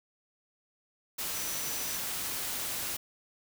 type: tone in noise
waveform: sine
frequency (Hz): 5920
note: F#8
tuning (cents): 0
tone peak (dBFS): -41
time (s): 1.34-1.98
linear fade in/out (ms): 10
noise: white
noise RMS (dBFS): -35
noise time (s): 1.18-2.97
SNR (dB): -9
effects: none